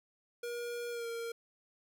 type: tone with pitch glide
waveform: square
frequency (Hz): 476.8 to 463.8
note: A#4 to A#4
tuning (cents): +39 to -9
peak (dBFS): -38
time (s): 0.43-1.32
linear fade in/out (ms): 5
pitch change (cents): -48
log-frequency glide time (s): 0.9-1.07
effects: none